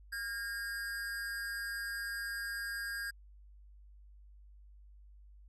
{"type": "tone with amplitude modulation", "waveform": "square", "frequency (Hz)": 1621, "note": "G#6", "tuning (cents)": -42, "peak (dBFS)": -35, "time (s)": [0.12, 3.11], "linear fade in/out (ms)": 10, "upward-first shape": "sine", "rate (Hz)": 216, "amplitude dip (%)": 60, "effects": ["added 50 Hz sine -54 dBFS peak until 5.48 s", "resampled to 32000 Hz"]}